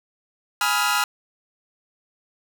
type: chord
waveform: sawtooth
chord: F half-diminished seventh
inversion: first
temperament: equal with one note detuned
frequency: 830.6 / 987.8 / 1268.5 / 1396.9 Hz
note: Ab5 / Cb6 / Eb6 / F6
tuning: 0 / 0 / +33 / 0 cents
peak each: -22 / -23 / -22 / -19 dBFS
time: 0.61-1.04 s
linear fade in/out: 2 ms
effects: none